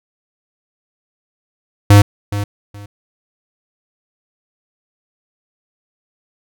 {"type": "tone with echo", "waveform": "square", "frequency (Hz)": 102, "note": "G#2", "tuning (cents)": -31, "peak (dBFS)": -4, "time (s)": [1.9, 2.02], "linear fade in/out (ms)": 5, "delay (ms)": 420, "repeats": 2, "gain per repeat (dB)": -14, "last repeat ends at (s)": 2.86, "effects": []}